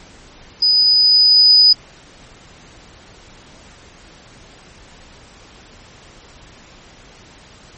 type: tone with level ramp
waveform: sine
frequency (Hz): 4978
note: D#8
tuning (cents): 0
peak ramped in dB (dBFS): -10 to -5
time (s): 0.62-1.73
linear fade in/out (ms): 5
effects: pink hiss -43 dBFS RMS until 7.77 s + MP3 32 kbps